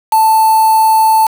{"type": "tone with quantisation", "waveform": "sine", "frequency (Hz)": 882, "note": "A5", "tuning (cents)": 4, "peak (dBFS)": -6, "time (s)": [0.12, 1.27], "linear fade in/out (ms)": 5, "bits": 3, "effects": []}